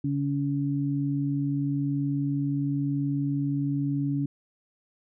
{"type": "tone pair together", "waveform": "sine", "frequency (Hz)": [141, 282], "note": ["C#3", "C#4"], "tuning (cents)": [30, 30], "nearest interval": "octave", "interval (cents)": 1200, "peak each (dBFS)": -27, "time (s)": [0.04, 4.26], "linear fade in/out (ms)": 5, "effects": []}